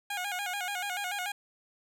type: tone with vibrato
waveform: 15% pulse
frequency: 768 Hz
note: G5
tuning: 36 cents flat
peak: -26 dBFS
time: 0.1-1.32 s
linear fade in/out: 5 ms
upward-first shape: square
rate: 6.9 Hz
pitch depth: 99 cents each way
effects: none